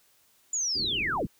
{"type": "linear sweep", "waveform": "sine", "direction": "down", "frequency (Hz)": [7070, 75.5], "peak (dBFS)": -26, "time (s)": [0.53, 1.26], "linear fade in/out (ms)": 5}
{"type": "low-pass noise", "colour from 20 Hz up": "white", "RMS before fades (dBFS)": -40, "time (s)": [0.75, 1.27], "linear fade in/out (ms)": 5, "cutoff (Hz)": 410, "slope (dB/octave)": 48}
{"effects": ["white hiss -64 dBFS RMS until 1.39 s"]}